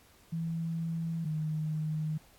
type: tone pair in turn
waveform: sine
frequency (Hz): 164.81 / 155.12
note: E3 / D#3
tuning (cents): 0 / -5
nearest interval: minor second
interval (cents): 105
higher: first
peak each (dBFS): -31 / -30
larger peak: second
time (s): 0.32-1.25 / 1.25-2.18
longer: neither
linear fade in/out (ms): 10
effects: pink hiss -61 dBFS RMS until 2.38 s + AAC 64 kbps